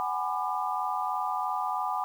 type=chord; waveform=sine; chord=G# half-diminished seventh; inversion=third; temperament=just; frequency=747.5 / 830.6 / 996.7 / 1196.1 Hz; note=F#5 / G#5 / B5 / D6; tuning=+17 / 0 / +16 / +31 cents; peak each=-33 dBFS; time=0-2.04 s; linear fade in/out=0 ms; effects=9-bit